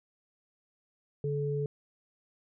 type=tone pair together; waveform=sine; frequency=143.9 / 431.2 Hz; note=D3 / A4; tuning=-35 / -35 cents; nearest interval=octave + perfect fifth; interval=1900 cents; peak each=-31 / -32 dBFS; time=1.24-1.66 s; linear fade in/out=2 ms; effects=none